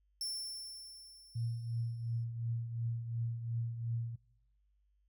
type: tone with exponential decay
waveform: sawtooth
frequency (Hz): 5390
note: E8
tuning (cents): +38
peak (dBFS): -33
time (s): 0.21-2.24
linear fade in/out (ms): 1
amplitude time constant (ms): 440
type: tone with tremolo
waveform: sine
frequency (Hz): 116.3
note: A#2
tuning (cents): -4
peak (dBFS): -32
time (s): 1.35-4.16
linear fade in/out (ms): 10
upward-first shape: triangle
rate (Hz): 2.8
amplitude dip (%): 65
effects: noise-tail reverb RT60 0.9 s tail -23 dB re dry + added 50 Hz sine -70 dBFS peak until 5.08 s